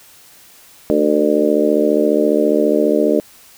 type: harmonic tone with a mistuned harmonic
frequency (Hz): 74.7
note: D2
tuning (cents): +30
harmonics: 3 / 4 / 5 / 6 / 7 / 8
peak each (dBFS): -21 / -17 / -19 / -17 / -23 / -18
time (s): 0.9-3.2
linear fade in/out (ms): 0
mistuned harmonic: 3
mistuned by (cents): -38
effects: white hiss -45 dBFS RMS until 3.57 s